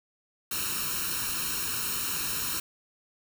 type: noise with comb filter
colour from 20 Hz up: white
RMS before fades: -31 dBFS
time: 0.51-2.6 s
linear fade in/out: 5 ms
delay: 0.73 ms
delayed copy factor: +0.85
effects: none